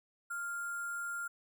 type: tone with sample-and-hold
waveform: sine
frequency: 1396.9 Hz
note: F6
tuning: in tune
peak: -36 dBFS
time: 0.3-1.28 s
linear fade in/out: 10 ms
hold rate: 8820 Hz
effects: none